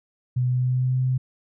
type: tone with pitch glide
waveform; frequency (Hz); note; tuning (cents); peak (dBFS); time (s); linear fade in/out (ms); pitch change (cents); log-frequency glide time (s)
sine; 125.3 to 128.53; B2 to C3; +25 to -30; -19; 0.36-1.18; 10; +45; 0.47-0.96
effects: none